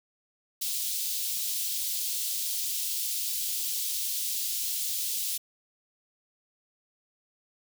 white high-pass noise, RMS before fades -31 dBFS, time 0.61-5.38 s, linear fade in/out 10 ms, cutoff 3200 Hz, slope 24 dB/octave, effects none

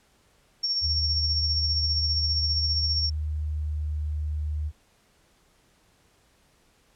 sine tone with tremolo, 5490 Hz, F8, 31 cents flat, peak -22 dBFS, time 0.63-3.1 s, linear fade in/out 10 ms, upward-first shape sine, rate 15 Hz, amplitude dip 40%
sine tone with pitch glide, 76.5 to 75.62 Hz, D#2 to D#2, -29 to -49 cents, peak -26 dBFS, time 0.81-4.72 s, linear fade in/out 50 ms, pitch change -20 cents, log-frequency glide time 3.11-3.85 s
effects pink hiss -63 dBFS RMS until 6.95 s + low-pass 11000 Hz 12 dB/octave

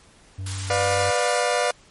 triangle tone, 95.6 Hz, G2, 43 cents flat, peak -26 dBFS, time 0.38-1.11 s, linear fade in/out 10 ms
white high-pass noise, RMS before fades -33 dBFS, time 0.46-1.41 s, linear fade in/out 5 ms, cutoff 830 Hz, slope 48 dB/octave
sawtooth chord, B diminished, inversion none, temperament just, 493.9 / 592.7 / 711.2 Hz, B4 / D5 / F5, 0 / +16 / +31 cents, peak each -20 dBFS, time 0.7-1.71 s, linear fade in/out 2 ms
effects pink hiss -53 dBFS RMS until 1.9 s + MP3 48 kbps

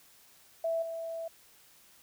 sine tone with level steps, 659.3 Hz, E5, in tune, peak -28 / -35 dBFS, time 0.64-1.28 s, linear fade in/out 5 ms, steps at 0.82 s, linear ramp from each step 5 ms, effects white hiss -60 dBFS RMS until 2.02 s

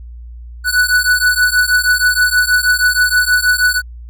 square beating tone pair, 1480 / 1486.3 Hz, F#6 / F#6, 0 / +7 cents, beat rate 6.3 Hz, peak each -14 dBFS, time 0.64-3.82 s, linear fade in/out 50 ms, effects added 59 Hz sine -29 dBFS peak until 4.09 s

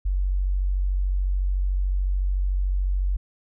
sine tone, 46.87 Hz, F#1, 23 cents sharp, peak -20 dBFS, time 0.05-3.17 s, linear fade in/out 10 ms, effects none

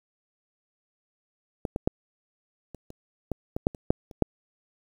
clicks, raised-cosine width 2 ms, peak -15 / -15 / -8 / -27 / -29 / -15 / -16 / -7 / -27 / -6 / -30 / -6 dBFS, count 12, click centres 1.652 / 1.761 / 1.875 / 2.747 / 2.904 / 3.317 / 3.565 / 3.669 / 3.748 / 3.905 / 4.112 / 4.223 s, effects 8-bit

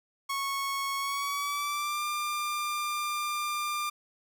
sawtooth tone with pitch glide, 1102 to 1194.8 Hz, C#6 to D6, -11 to +29 cents, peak -26 dBFS, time 0.29-3.9 s, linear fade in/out 10 ms, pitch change +140 cents, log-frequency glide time 0.98-2.04 s, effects none

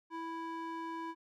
square tone with band-pass filter, 329.6 Hz, E4, in tune, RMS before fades -41 dBFS, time 0.1-1.15 s, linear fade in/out 50 ms, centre 900 Hz, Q 1.5, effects none

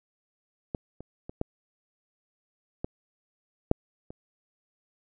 clicks, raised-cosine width 2 ms, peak -17 / -28 / -25 / -14 / -17 / -6 / -28 dBFS, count 7, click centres 0.748 / 1.006 / 1.295 / 1.414 / 2.845 / 3.714 / 4.105 s, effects none

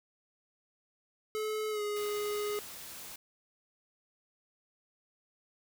square tone with pitch glide, 430.8 to 415.9 Hz, A4 to G#4, -37 to +2 cents, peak -33 dBFS, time 1.35-2.59 s, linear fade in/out 0 ms, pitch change -61 cents, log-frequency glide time 1.7-1.82 s
white noise, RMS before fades -46 dBFS, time 1.96-3.16 s, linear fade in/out 5 ms
effects none

